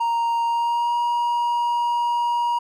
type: tone with pitch glide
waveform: triangle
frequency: 932.3 to 952.4 Hz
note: A#5 to A#5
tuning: 0 to +37 cents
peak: -17 dBFS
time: 0-2.59 s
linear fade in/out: 10 ms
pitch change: +37 cents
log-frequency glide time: 0.45-0.96 s
effects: none